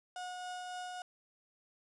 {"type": "tone with tremolo", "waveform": "35% pulse", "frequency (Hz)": 726, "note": "F#5", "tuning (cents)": -33, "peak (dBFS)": -38, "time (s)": [0.16, 1.02], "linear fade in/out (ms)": 2, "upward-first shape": "triangle", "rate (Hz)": 3.6, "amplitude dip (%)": 25, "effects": ["resampled to 22050 Hz", "12-bit"]}